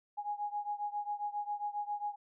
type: beating tone pair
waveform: sine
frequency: 825 / 832.4 Hz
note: G#5 / G#5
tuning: -12 / +4 cents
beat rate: 7.4 Hz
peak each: -37 / -39 dBFS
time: 0.17-2.16 s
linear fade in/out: 20 ms
effects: none